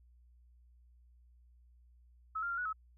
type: tone with pitch steps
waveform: sine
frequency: 1295 / 1394 / 1384 / 1467 / 1289 Hz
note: E6 / F6 / F6 / F#6 / E6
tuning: -31 / -4 / -16 / -15 / -39 cents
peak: -34 dBFS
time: 2.35-2.73 s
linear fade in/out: 10 ms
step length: 76 ms
effects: added 60 Hz sine -60 dBFS peak until 2.97 s